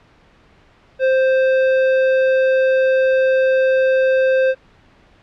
sine tone with tanh clipping, 524 Hz, C5, 2 cents sharp, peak -14 dBFS, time 0.99-4.55 s, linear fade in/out 50 ms, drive 14 dB, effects pink hiss -51 dBFS RMS until 5.22 s + low-pass 3000 Hz 12 dB/octave

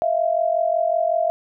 sine tone pair together, 643 / 688.4 Hz, E5 / F5, -43 / -25 cents, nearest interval minor second, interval 118 cents, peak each -20 dBFS, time 0.02-1.3 s, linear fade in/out 0 ms, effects none

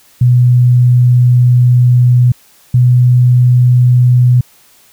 sine tone pair in turn, 123.47 / 124.03 Hz, B2 / B2, 0 / +8 cents, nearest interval unison, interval 8 cents, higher second, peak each -4 dBFS, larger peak neither, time 0.21-2.32 / 2.74-4.41 s, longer first, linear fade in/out 5 ms, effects white hiss -46 dBFS RMS until 4.92 s

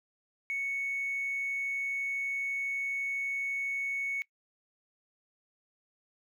sine tone with hard clipping, 2217 Hz, C#7, in tune, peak -31 dBFS, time 0.5-4.22 s, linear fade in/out 0 ms, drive 1 dB, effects noise-tail reverb RT60 0.1 s tail -22 dB re dry

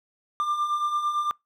triangle beating tone pair, 1185 / 1193.9 Hz, D6 / D6, +15 / +28 cents, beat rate 8.9 Hz, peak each -30 / -22 dBFS, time 0.4-1.31 s, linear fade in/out 0 ms, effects noise-tail reverb RT60 0.2 s tail -26 dB re dry

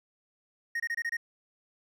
triangle tone bursts, 1864.7 Hz, A#6, in tune, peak -27 dBFS, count 6, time 0.75-1.169 s, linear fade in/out 5 ms, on 49 ms, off 25 ms, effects none

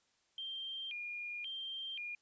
sine tone with vibrato, 2768 Hz, F7, 16 cents flat, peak -40 dBFS, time 0.38-2.15 s, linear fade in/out 2 ms, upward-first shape square, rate 0.94 Hz, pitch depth 230 cents each way, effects white hiss -75 dBFS RMS until 2.21 s + resampled to 16000 Hz

